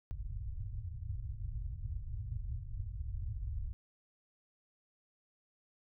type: low-pass noise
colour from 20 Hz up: white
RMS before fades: -40 dBFS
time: 0.11-3.73 s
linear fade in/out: 0 ms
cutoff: 110 Hz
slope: 48 dB/octave
effects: none